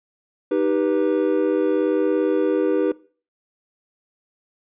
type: chord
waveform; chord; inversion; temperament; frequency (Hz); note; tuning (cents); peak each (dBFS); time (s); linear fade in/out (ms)
triangle; Eb augmented; none; equal with one note detuned; 311.1 / 392 / 489.1; Eb4 / G4 / B4; 0 / 0 / -17; -20; 0.51-2.92; 5
effects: noise-tail reverb RT60 0.4 s tail -20 dB re dry + resampled to 8000 Hz